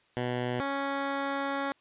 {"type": "tone pair in turn", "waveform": "10% pulse", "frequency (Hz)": [123.47, 277.2], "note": ["B2", "C#4"], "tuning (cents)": [0, 0], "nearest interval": "octave + major second", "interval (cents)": 1400, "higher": "second", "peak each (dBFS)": -21, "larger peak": "neither", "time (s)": [[0.17, 0.6], [0.6, 1.72]], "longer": "second", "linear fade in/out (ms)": 0, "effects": ["white hiss -66 dBFS RMS until 1.8 s", "resampled to 8000 Hz"]}